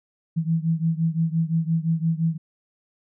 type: beating tone pair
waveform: sine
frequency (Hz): 161.5 / 167.3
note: E3 / E3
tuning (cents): -35 / +26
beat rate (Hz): 5.8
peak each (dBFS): -22 / -24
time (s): 0.36-2.38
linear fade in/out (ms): 20
effects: none